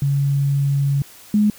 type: tone pair in turn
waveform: sine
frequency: 140 / 209.8 Hz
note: C#3 / G#3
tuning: +18 / +18 cents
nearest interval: perfect fifth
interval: 700 cents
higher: second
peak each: -15 / -12 dBFS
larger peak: second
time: 0.02-1.02 / 1.34-1.5 s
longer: first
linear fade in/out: 2 ms
effects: white hiss -44 dBFS RMS until 1.58 s